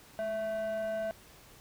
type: tone with frequency modulation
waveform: sine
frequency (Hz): 659.3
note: E5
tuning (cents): 0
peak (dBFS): -29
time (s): 0.19-1.11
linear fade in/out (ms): 0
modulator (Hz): 871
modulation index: 0.4
effects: tanh soft clip ceiling -30 dBFS + pink hiss -56 dBFS RMS until 1.6 s